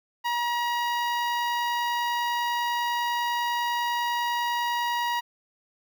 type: tone with notch filter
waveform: sawtooth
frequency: 955 Hz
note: A#5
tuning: 42 cents sharp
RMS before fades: -27 dBFS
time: 0.24-5.21 s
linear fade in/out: 20 ms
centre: 8700 Hz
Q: 0.6
effects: none